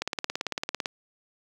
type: click train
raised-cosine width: 0.2 ms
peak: -11 dBFS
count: 16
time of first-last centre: 0.02-0.858 s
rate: 17.9 Hz
effects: high-pass 200 Hz 12 dB/octave + 8-bit